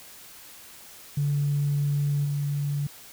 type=tone with level steps; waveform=sine; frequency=143.7 Hz; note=D3; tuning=37 cents flat; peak=-21 / -24 dBFS; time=1.17-2.87 s; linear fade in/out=5 ms; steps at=2.24 s; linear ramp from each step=20 ms; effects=tanh soft clip ceiling -17 dBFS + white hiss -47 dBFS RMS until 3.12 s